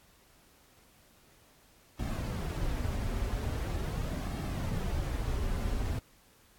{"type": "noise with flanger", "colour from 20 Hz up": "brown", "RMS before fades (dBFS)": -33, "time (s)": [1.99, 5.99], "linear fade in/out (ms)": 5, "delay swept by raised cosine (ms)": [2, 6.4], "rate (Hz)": 0.42, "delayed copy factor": -0.5, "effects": ["pink hiss -62 dBFS RMS until 6.58 s", "AAC 64 kbps"]}